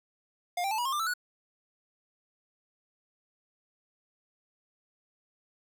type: tone with pitch steps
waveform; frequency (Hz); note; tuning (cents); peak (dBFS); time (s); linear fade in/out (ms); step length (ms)
square; 708 / 785.6 / 871.7 / 967.2 / 1073.1 / 1190.7 / 1321.2 / 1465.9; F5 / G5 / A5 / B5 / C6 / D6 / E6 / F#6; +23 / +4 / -16 / -36 / +43 / +23 / +4 / -17; -29; 0.57-1.138; 5; 71
effects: none